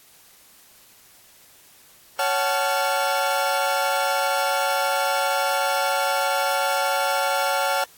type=tone cluster; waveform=40% pulse; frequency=557 / 747 / 872 / 1385 Hz; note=C#5 / F#5 / A5 / F6; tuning=+8 / +16 / -16 / -15 cents; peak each=-25 dBFS; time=2.19-7.84 s; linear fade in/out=2 ms; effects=white hiss -52 dBFS RMS until 7.97 s + AAC 64 kbps